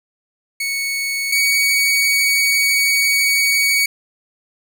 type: tone pair in turn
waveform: sawtooth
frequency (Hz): 2217 / 2247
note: C#7 / C#7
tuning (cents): 0 / +23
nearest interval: unison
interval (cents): 23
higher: second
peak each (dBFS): -16 / -10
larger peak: second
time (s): 0.6-1.32 / 1.32-3.86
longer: second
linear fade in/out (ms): 5
effects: none